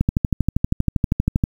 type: click train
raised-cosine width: 5 ms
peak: -4 dBFS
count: 19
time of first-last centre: 0.01-1.439 s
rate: 12.6 Hz
effects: 7-bit